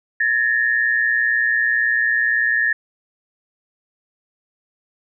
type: tone pair together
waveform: sine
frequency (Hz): 1710.9 / 1831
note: A6 / A#6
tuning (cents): -49 / -32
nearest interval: minor second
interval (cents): 117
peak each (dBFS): -18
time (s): 0.2-2.73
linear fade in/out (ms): 5
effects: none